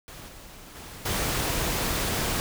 pink noise with level steps, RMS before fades -43 / -46 / -42 / -27 dBFS, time 0.08-2.4 s, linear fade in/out 0 ms, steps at 0.28 / 0.75 / 1.05 s, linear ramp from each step 10 ms, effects none

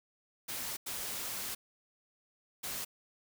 white noise bursts at uneven times, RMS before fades -39 dBFS, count 3, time 0.48-0.77 / 0.86-1.55 / 2.63-2.85 s, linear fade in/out 10 ms, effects none

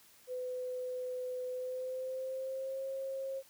sine tone with pitch glide, 504 to 537.1 Hz, B4 to C5, +35 to +45 cents, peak -36 dBFS, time 0.27-3.43 s, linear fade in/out 50 ms, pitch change +110 cents, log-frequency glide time 1.51-2.85 s, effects white hiss -62 dBFS RMS until 3.49 s

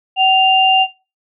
sine tone pair together, 759.1 / 2794 Hz, F#5 / F7, +44 / 0 cents, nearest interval octave + major seventh, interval 2256 cents, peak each -12 dBFS, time 0.16-0.87 s, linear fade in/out 50 ms, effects noise-tail reverb RT60 0.3 s tail -18 dB re dry

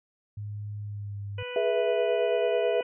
sine tone with pitch glide, 103.83 to 100.93 Hz, G#2 to G#2, 0 to -49 cents, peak -33 dBFS, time 0.37-1.43 s, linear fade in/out 5 ms, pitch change -49 cents, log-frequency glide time 0.82-1.2 s
harmonic tone, 493.9 Hz, B4, in tune, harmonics 1 / 2 / 3 / 4 / 5 / 6, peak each -36 / -45 / -44 / -46 / -41 / -43 dBFS, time 1.38-2.83 s, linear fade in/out 5 ms
sine chord, E major, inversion first, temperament equal with one note detuned, 415.3 / 484.8 / 659.3 Hz, G#4 / B4 / E5, 0 / -32 / 0 cents, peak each -28 / -27 / -27 dBFS, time 1.56-2.81 s, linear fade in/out 2 ms
effects none

